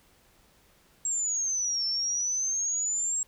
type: exponential two-way sweep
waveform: sine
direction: down then up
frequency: 7610 to 5360 to 7610 Hz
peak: -26 dBFS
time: 1.05-3.23 s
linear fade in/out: 2 ms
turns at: 1.86 s
effects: pink hiss -62 dBFS RMS until 3.27 s